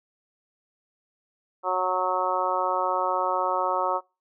harmonic tone, 184 Hz, F#3, 9 cents flat, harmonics 2 / 3 / 4 / 5 / 6 / 7, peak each -34 / -29 / -30 / -28 / -29 / -30 dBFS, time 1.63-4.01 s, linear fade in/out 50 ms, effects noise-tail reverb RT60 0.3 s tail -26 dB re dry

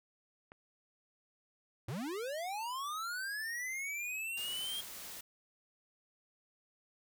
click, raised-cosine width 0.5 ms, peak -36 dBFS, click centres 0.519 s
square linear sweep, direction up, 98.4 to 3250 Hz, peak -38 dBFS, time 1.88-4.81 s, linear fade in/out 5 ms
white noise, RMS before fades -47 dBFS, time 4.37-5.21 s, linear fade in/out 5 ms
effects none

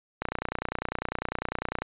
click train, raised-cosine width 0.5 ms, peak -13 dBFS, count 49, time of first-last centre 0.22-1.82 s, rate 30 Hz, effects resampled to 8000 Hz

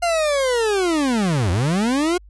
40% pulse linear two-way sweep, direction down then up, 704 to 81.7 to 367 Hz, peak -16 dBFS, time 0.02-2.18 s, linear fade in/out 10 ms, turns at 1.51 s, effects added 50 Hz sine -42 dBFS peak until 2.29 s + resampled to 24000 Hz

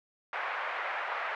white band-pass noise, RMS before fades -35 dBFS, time 0.33-1.35 s, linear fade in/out 2 ms, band 610 to 2000 Hz, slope 24 dB/octave, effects none

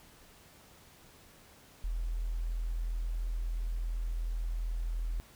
sine tone, 41.44 Hz, E1, 10 cents sharp, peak -31 dBFS, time 1.84-5.2 s, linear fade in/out 0 ms, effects pink hiss -58 dBFS RMS until 5.35 s

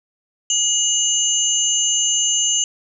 sine tone cluster, 2906 / 6320 / 7070 Hz, F#7 / G8 / A8, -32 / +13 / +7 cents, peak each -20 dBFS, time 0.5-2.64 s, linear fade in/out 2 ms, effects none

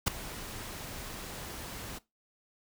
pink noise with ADSR envelope, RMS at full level -23 dBFS, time 0.06-1.99 s, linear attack 19 ms, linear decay 4 ms, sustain -19 dB, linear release 15 ms, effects noise-tail reverb RT60 0.2 s tail -19 dB re dry

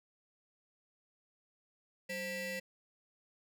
30% pulse ring-modulated tone, 716 Hz, F5, 43 cents sharp, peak -32 dBFS, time 2.09-2.6 s, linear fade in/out 10 ms, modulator 1240 Hz, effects none

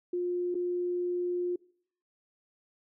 sine tone with dropouts, 354.9 Hz, F4, 28 cents sharp, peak -28 dBFS, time 0.13-1.56 s, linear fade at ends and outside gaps 5 ms, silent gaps 0.545-0.551 s, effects noise-tail reverb RT60 0.6 s tail -23 dB re dry

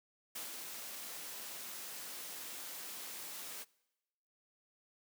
white noise with ADSR envelope, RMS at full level -42 dBFS, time 0.35-3.65 s, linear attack 10 ms, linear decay 130 ms, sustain -4 dB, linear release 31 ms, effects noise-tail reverb RT60 1.0 s tail -24 dB re dry + high-pass 200 Hz 12 dB/octave

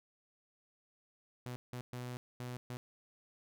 sawtooth tone bursts at uneven times, 123.8 Hz, B2, 5 cents sharp, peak -37 dBFS, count 5, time 1.46-1.56 / 1.73-1.81 / 1.93-2.17 / 2.4-2.57 / 2.7-2.77 s, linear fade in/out 0 ms, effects none

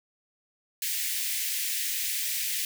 white high-pass noise, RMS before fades -30 dBFS, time 0.82-2.65 s, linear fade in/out 2 ms, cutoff 1800 Hz, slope 48 dB/octave, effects none

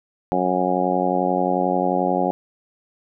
harmonic tone, 91.3 Hz, F#2, 23 cents flat, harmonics 2 / 3 / 4 / 5 / 6 / 7 / 8 / 9, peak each -26 / -26 / -26 / -30 / -25 / -29 / -24 / -25 dBFS, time 0.32-2.31 s, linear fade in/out 0 ms, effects none

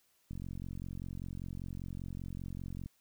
click train, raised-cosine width 5 ms, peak -30 dBFS, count 116, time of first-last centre 0.31-2.86 s, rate 45.1 Hz, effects white hiss -72 dBFS RMS until 3 s

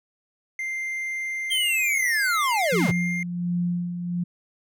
triangle tone with pitch glide, 2093 to 2110 Hz, C7 to C7, 0 to +14 cents, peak -25 dBFS, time 0.59-3.23 s, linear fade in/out 2 ms, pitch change +14 cents, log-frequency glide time 2.39-2.94 s
square linear sweep, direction down, 3195 to 75.8 Hz, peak -22 dBFS, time 1.5-2.92 s, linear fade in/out 20 ms
sine tone with tremolo, 175.3 Hz, F3, 7 cents sharp, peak -21 dBFS, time 2.72-4.24 s, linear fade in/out 10 ms, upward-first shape sine, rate 1.4 Hz, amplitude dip 55%
effects none

